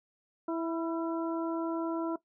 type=harmonic tone with a mistuned harmonic; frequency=329.6 Hz; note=E4; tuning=in tune; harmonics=1 / 2 / 3 / 4; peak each=-31 / -37 / -41 / -43 dBFS; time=0.48-2.16 s; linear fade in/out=5 ms; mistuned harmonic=4; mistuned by=+38 cents; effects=noise-tail reverb RT60 0.1 s tail -17 dB re dry